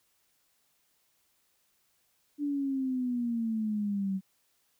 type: exponential sweep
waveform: sine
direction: down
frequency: 293.7 to 188.8 Hz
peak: -28 dBFS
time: 2.38-4.21 s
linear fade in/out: 50 ms
effects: white hiss -72 dBFS RMS until 4.79 s